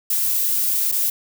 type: noise with dropouts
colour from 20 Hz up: violet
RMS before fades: -20 dBFS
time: 0.1-1.1 s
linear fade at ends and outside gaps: 5 ms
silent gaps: 0.917-0.922 s
effects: none